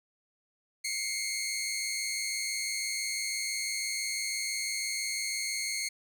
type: tone pair together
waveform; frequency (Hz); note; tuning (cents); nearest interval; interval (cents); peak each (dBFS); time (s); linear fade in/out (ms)
15% pulse; 2108 / 2214; C7 / C#7; +12 / -3; minor second; 85; -28; 0.84-5.89; 10
effects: none